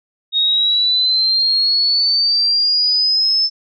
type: exponential sweep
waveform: sine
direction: up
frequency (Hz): 3729 to 5280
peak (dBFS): -12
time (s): 0.32-3.5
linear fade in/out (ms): 50
effects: none